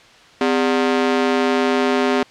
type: ring-modulated tone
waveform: sawtooth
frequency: 330.1 Hz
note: E4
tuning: 2 cents sharp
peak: -8 dBFS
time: 0.41-2.23 s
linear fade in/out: 2 ms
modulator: 74.3 Hz
effects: white hiss -46 dBFS RMS until 2.3 s + low-pass 4000 Hz 12 dB/octave